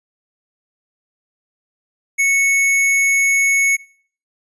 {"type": "tone", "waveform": "square", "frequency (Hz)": 2209, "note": "C#7", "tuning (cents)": -7, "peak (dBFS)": -13, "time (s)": [2.18, 3.77], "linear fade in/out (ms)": 20, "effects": ["noise-tail reverb RT60 0.5 s tail -22 dB re dry", "resampled to 24000 Hz"]}